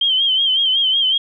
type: tone with vibrato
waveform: sine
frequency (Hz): 3145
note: G7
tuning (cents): +5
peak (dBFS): -13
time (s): 0.01-1.18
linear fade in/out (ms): 5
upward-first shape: sine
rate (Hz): 5.4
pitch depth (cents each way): 69
effects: none